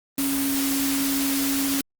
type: tone in noise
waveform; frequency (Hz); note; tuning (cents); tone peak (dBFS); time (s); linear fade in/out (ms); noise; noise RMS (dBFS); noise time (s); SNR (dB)
sine; 275; C#4; -14; -23; 0.18-1.81; 2; white; -27; 0.18-1.81; +1
effects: Opus 32 kbps